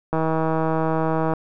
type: click train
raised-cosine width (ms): 1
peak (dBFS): -9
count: 194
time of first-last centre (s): 0.13-1.336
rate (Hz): 160
effects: none